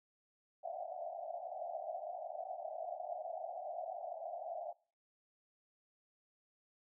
pink band-pass noise, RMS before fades -44 dBFS, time 0.63-4.73 s, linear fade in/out 10 ms, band 620 to 750 Hz, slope 96 dB/octave, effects noise-tail reverb RT60 0.4 s tail -22 dB re dry

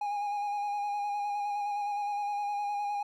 triangle tone with vibrato, 820 Hz, G#5, 22 cents flat, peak -28 dBFS, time 0.01-3.03 s, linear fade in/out 5 ms, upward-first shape square, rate 9.7 Hz, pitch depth 20 cents each way, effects none

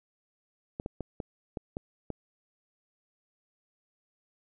clicks, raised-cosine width 2 ms, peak -21 dBFS, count 7, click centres 0.799 / 0.861 / 1.007 / 1.202 / 1.572 / 1.769 / 2.103 s, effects none

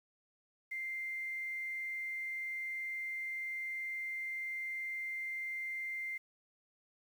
sine tone with quantisation, 2093 Hz, C7, in tune, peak -37 dBFS, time 0.71-6.18 s, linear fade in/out 10 ms, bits 10, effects none

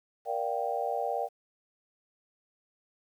sine chord, G minor seventh, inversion first, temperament just, 470.4 / 588 / 705.6 / 784 Hz, Bb4 / D5 / F5 / G5, +16 / +2 / +18 / 0 cents, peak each -35 / -35 / -34 / -33 dBFS, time 0.25-1.29 s, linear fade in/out 50 ms, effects 10-bit

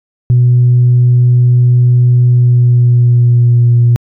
sine tone with pitch glide, 123 to 119.57 Hz, B2 to A#2, -7 to +44 cents, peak -3 dBFS, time 0.3-3.96 s, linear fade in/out 0 ms, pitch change -49 cents, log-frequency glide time 2.21-3.77 s, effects tanh soft clip ceiling -1 dBFS

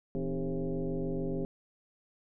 sine tone with frequency modulation, 116.54 Hz, A#2, in tune, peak -30 dBFS, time 0.15-1.45 s, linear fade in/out 0 ms, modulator 140 Hz, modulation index 2.7, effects none

